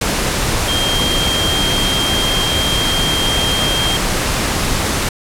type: tone in noise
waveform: sine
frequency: 3200 Hz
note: G7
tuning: 35 cents sharp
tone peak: -17 dBFS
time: 0.68-3.97 s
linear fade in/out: 5 ms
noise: pink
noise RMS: -17 dBFS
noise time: 0.01-5.09 s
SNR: -3 dB
effects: low-pass 11000 Hz 12 dB/octave